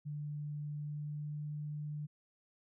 sine tone with pitch glide, 147.9 to 149.19 Hz, D3 to D3, +13 to +28 cents, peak -38 dBFS, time 0.05-2.07 s, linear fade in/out 20 ms, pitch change +15 cents, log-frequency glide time 0.72-1.47 s, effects none

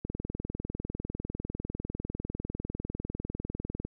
click train, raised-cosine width 3 ms, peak -21 dBFS, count 77, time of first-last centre 0.05-3.85 s, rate 20 Hz, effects none

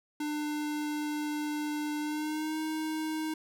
square tone with pitch glide, 299.2 to 313.2 Hz, D4 to D#4, +32 to +11 cents, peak -32 dBFS, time 0.2-3.34 s, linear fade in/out 5 ms, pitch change +79 cents, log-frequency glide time 2-2.58 s, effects none

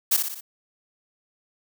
blue noise with echo, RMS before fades -19 dBFS, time 0.11-0.17 s, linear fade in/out 10 ms, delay 60 ms, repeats 4, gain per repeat -5 dB, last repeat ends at 0.41 s, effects none

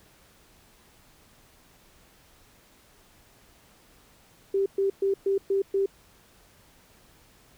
sine tone bursts, 391.9 Hz, G4, in tune, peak -21 dBFS, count 6, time 4.54-5.86 s, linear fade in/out 5 ms, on 120 ms, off 120 ms, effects pink hiss -58 dBFS RMS until 7.57 s

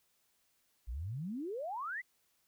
sine exponential sweep, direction up, 51.91 to 2093 Hz, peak -37 dBFS, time 0.87-2.02 s, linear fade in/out 20 ms, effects white hiss -75 dBFS RMS until 2.47 s

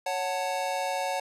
square chord, F# minor, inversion second, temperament just, 555 / 740 / 888 Hz, C#5 / F#5 / A5, +2 / 0 / +16 cents, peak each -33 / -32 / -34 dBFS, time 0.06-1.2 s, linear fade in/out 5 ms, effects low-pass 11000 Hz 12 dB/octave

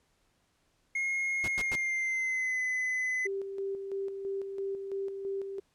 triangle tone with pitch glide, 2151 to 2019 Hz, C7 to B6, +47 to +38 cents, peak -27 dBFS, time 0.95-3.27 s, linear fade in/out 5 ms, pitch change -109 cents, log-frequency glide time 1.52-2.61 s
pink noise bursts, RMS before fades -38 dBFS, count 3, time 1.44-1.754 s, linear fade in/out 0 ms, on 38 ms, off 100 ms
sine tone with tremolo, 392 Hz, G4, in tune, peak -31 dBFS, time 3.25-5.6 s, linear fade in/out 10 ms, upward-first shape square, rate 3 Hz, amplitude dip 45%
effects pink hiss -72 dBFS RMS until 5.74 s + low-pass 10000 Hz 12 dB/octave

